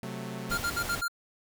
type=chord; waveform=sawtooth; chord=F# diminished; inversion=second; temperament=equal; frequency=130.81 / 185 / 220 Hz; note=C3 / F#3 / A3; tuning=0 / 0 / 0 cents; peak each=-36 dBFS; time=0.03-0.56 s; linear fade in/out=0 ms
type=noise; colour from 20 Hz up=pink; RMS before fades=-36 dBFS; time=0.49-1.02 s; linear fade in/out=20 ms
type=tone bursts; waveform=square; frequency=1396.9 Hz; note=F6; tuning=in tune; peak=-28 dBFS; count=5; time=0.51-1.082 s; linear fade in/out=10 ms; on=68 ms; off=58 ms
effects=none